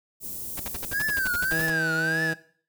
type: band-stop noise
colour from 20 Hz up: white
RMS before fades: -35 dBFS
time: 0.2-1.7 s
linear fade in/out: 50 ms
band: 340 to 10000 Hz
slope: 12 dB/octave
type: noise bursts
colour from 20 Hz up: pink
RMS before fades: -34 dBFS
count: 14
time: 0.57-1.703 s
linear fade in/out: 5 ms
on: 28 ms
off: 57 ms
type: tone with vibrato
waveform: triangle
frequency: 1575 Hz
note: G6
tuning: 8 cents sharp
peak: -22 dBFS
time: 0.91-2.35 s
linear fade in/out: 50 ms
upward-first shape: triangle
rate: 1.7 Hz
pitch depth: 190 cents each way
type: tone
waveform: 15% pulse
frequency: 161.3 Hz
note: E3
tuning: 37 cents flat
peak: -22 dBFS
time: 1.51-2.34 s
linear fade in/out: 10 ms
effects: noise-tail reverb RT60 0.5 s tail -18 dB re dry